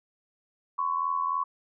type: tone pair together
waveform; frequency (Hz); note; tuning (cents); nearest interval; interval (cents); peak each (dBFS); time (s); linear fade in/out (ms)
sine; 1027 / 1110.4; C6 / C#6; -33 / +3; minor second; 136; -30 / -27; 0.78-1.44; 10
effects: none